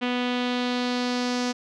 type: tone with low-pass filter sweep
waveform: sawtooth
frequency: 246.9 Hz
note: B3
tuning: in tune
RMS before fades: -26 dBFS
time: 0.01-1.53 s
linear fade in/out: 20 ms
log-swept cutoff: 3000 to 5600 Hz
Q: 2.5
effects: none